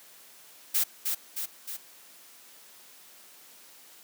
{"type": "noise with echo", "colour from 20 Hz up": "blue", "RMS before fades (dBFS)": -25, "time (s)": [0.74, 0.84], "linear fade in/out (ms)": 10, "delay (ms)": 310, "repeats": 3, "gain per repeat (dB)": -4, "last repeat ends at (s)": 1.77, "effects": ["white hiss -53 dBFS RMS until 4.03 s", "high-pass 200 Hz 12 dB/octave"]}